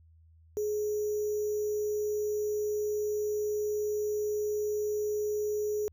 sine tone with sample-and-hold, 420.6 Hz, G#4, 22 cents sharp, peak -28 dBFS, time 0.57-5.88 s, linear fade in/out 0 ms, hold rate 6300 Hz, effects added 81 Hz sine -56 dBFS peak until 5.92 s

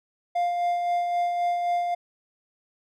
triangle tone with tremolo, 701 Hz, F5, 6 cents sharp, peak -19 dBFS, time 0.35-1.95 s, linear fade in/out 10 ms, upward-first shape sine, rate 3.8 Hz, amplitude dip 35%, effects none

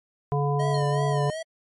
harmonic tone, 143 Hz, D3, 46 cents flat, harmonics 1 / 3 / 5 / 7, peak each -23 / -28 / -30 / -31 dBFS, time 0.32-1.3 s, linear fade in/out 0 ms
square tone with vibrato, 622.3 Hz, D#5, in tune, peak -31 dBFS, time 0.59-1.43 s, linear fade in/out 10 ms, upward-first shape sine, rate 2.7 Hz, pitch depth 81 cents each way
sine tone with exponential decay, 4268 Hz, C8, 34 cents sharp, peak -31 dBFS, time 0.74-0.87 s, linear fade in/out 5 ms, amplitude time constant 28 ms
effects MP3 48 kbps

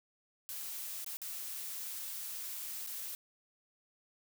blue noise with dropouts, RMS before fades -42 dBFS, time 0.49-3.15 s, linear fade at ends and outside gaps 0 ms, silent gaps 1.045-1.063 / 1.17-1.217 / 2.865-2.872 s, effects none

